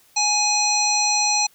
harmonic tone with a mistuned harmonic, 835 Hz, G#5, 9 cents sharp, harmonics 1 / 3 / 5 / 7 / 9, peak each -23 / -26 / -23 / -21 / -28 dBFS, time 0.16-1.47 s, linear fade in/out 10 ms, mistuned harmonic 7, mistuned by +17 cents, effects white hiss -56 dBFS RMS until 1.54 s

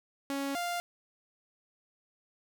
sawtooth tone pair in turn, 277.2 / 698.5 Hz, C#4 / F5, 0 / 0 cents, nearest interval octave + major third, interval 1600 cents, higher second, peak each -28 dBFS, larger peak neither, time 0.3-0.55 / 0.55-0.8 s, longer neither, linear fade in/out 0 ms, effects none

